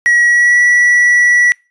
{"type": "tone with pitch glide", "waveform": "triangle", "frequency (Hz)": [1917, 1946], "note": ["A#6", "B6"], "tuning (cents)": [48, -26], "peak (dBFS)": -5, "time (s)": [0.06, 1.52], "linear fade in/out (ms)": 0, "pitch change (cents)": 26, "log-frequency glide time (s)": [0.26, 0.61], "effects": ["noise-tail reverb RT60 0.3 s tail -26 dB re dry", "resampled to 22050 Hz"]}